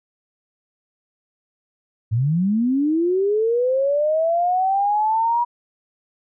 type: linear sweep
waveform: sine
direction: up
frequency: 103.7 to 965 Hz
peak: -16 dBFS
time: 2.11-5.45 s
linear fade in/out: 20 ms
effects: none